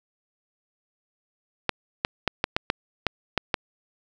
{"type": "clicks", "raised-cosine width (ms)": 0.3, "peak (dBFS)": -5, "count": 9, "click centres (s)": [1.693, 2.049, 2.277, 2.441, 2.565, 2.701, 3.067, 3.377, 3.542], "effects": []}